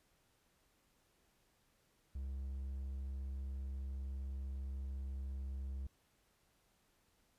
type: tone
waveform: triangle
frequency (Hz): 67.1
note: C2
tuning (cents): +44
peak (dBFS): -38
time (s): 2.15-5.87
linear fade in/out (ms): 5
effects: pink hiss -75 dBFS RMS until 7.38 s + resampled to 32000 Hz